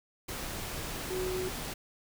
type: tone in noise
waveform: sine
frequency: 370 Hz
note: F#4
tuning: in tune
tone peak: -32 dBFS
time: 1.1-1.49 s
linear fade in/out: 10 ms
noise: pink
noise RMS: -38 dBFS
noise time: 0.28-1.74 s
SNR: +3 dB
effects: none